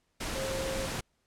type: tone in noise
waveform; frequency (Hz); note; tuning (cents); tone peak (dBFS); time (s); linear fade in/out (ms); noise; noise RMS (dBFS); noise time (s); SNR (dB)
sine; 533; C5; +32; -34; 0.35-0.87; 10; pink; -35; 0.2-1.01; -2
effects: pink hiss -75 dBFS RMS until 1.26 s + low-pass 10000 Hz 12 dB/octave